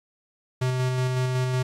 square tone with tremolo, 127.8 Hz, C3, 40 cents flat, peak -22 dBFS, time 0.61-1.63 s, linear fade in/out 10 ms, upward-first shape square, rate 5.4 Hz, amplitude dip 25%, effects low-pass 9000 Hz 12 dB/octave + 10-bit

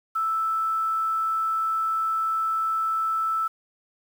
sine tone with quantisation, 1318.5 Hz, E6, in tune, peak -22 dBFS, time 0.15-3.48 s, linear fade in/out 10 ms, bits 8, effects none

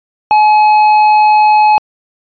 sine tone with tanh clipping, 850 Hz, G#5, 40 cents sharp, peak -6 dBFS, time 0.31-1.78 s, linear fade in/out 0 ms, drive 8 dB, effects resampled to 11025 Hz

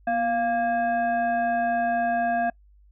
sine tone with frequency modulation, 696 Hz, F5, 6 cents flat, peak -21 dBFS, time 0.07-2.5 s, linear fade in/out 5 ms, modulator 936 Hz, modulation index 0.71, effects noise-tail reverb RT60 0.1 s tail -25 dB re dry + added 50 Hz sine -52 dBFS peak until 2.91 s

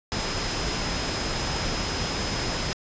sine tone in noise, 5080 Hz, D#8, 35 cents sharp, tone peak -35 dBFS, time 0.12-2.73 s, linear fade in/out 0 ms, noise pink, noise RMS -28 dBFS, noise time 0.12-2.73 s, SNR -10 dB, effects resampled to 16000 Hz

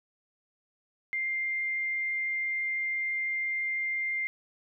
sine tone, 2102 Hz, C7, 7 cents sharp, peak -28 dBFS, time 1.13-4.27 s, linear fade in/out 0 ms, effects none

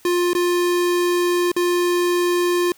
square tone with dropouts, 352.3 Hz, F4, 15 cents sharp, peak -17 dBFS, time 0.05-2.72 s, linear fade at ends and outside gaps 2 ms, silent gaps 0.333-0.35 / 1.517-1.564 s, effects white hiss -52 dBFS RMS until 2.77 s

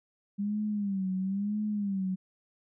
sine tone with vibrato, 199.1 Hz, G3, 27 cents sharp, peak -28 dBFS, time 0.38-2.16 s, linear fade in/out 20 ms, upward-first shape sine, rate 1 Hz, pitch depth 110 cents each way, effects none

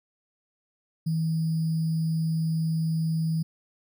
sine tone with sample-and-hold, 161.1 Hz, E3, 39 cents flat, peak -23 dBFS, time 1.06-3.43 s, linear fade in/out 10 ms, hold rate 4900 Hz, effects none

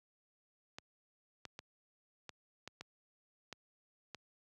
clicks, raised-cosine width 0.2 ms, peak -28 dBFS, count 8, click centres 0.785 / 1.453 / 1.591 / 2.293 / 2.676 / 2.81 / 3.527 / 4.147 s, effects high-pass 80 Hz 12 dB/octave

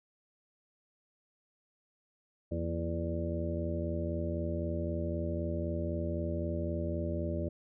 harmonic tone with a mistuned harmonic, 83.9 Hz, E2, 31 cents sharp, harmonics 1 / 2 / 3 / 4 / 5 / 6 / 7, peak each -35 / -39 / -41 / -39 / -46 / -47 / -39 dBFS, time 2.51-7.49 s, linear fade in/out 10 ms, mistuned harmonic 3, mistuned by -87 cents, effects none

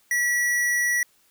square tone, 1939 Hz, B6, 32 cents flat, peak -21 dBFS, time 0.11-1.03 s, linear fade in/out 2 ms, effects white hiss -62 dBFS RMS until 1.3 s

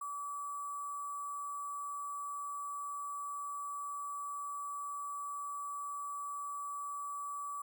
sine tone with sample-and-hold, 1151 Hz, D6, 35 cents flat, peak -38 dBFS, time 0.01-7.62 s, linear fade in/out 5 ms, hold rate 8820 Hz, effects none

